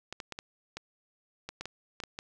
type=clicks; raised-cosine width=0.2 ms; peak=-21 dBFS; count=11; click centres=0.126 / 0.202 / 0.323 / 0.389 / 0.77 / 1.49 / 1.61 / 1.656 / 2.002 / 2.037 / 2.189 s; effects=none